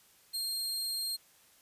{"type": "tone", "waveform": "sawtooth", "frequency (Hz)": 4208, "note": "C8", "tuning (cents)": 9, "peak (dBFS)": -30, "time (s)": [0.33, 1.17], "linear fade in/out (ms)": 20, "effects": ["white hiss -63 dBFS RMS until 1.61 s", "resampled to 32000 Hz"]}